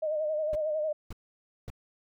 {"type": "tone with vibrato", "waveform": "sine", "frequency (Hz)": 616, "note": "D#5", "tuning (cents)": -17, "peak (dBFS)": -27, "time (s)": [0.02, 0.93], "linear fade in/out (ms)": 10, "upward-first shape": "sine", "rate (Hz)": 11, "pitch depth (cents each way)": 54}
{"type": "noise bursts", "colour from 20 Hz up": "brown", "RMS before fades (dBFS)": -38, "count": 3, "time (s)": [0.53, 1.702], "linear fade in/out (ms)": 2, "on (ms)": 24, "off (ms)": 550}
{"effects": []}